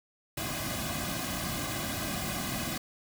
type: noise with comb filter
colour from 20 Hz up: pink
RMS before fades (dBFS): -34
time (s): 0.37-2.78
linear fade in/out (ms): 5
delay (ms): 2.2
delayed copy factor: -0.95
effects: none